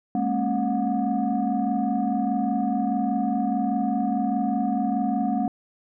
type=tone cluster; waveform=sine; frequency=205.7 / 230.6 / 272.1 / 725 Hz; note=G#3 / A#3 / C#4 / F#5; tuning=-16 / -19 / -32 / -35 cents; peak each=-26 dBFS; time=0.15-5.48 s; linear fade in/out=2 ms; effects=tanh soft clip ceiling -14 dBFS